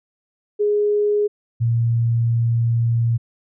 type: tone pair in turn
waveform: sine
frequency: 415.3 / 116.54 Hz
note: G#4 / A#2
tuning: 0 / 0 cents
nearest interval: octave + minor seventh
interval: 2200 cents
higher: first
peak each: -15 / -15 dBFS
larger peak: neither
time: 0.59-1.28 / 1.6-3.18 s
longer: second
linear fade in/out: 20 ms
effects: none